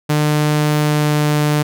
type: tone with pitch glide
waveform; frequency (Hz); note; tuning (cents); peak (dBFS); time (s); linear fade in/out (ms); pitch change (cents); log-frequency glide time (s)
sawtooth; 150.3 to 149.26; D3 to D3; +40 to +28; -9; 0.09-1.63; 10; -12; 0.51-1.4
effects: none